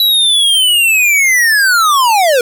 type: linear sweep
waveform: square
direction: down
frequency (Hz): 3951 to 467.5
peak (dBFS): -8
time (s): 0-2.41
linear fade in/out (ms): 2
effects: none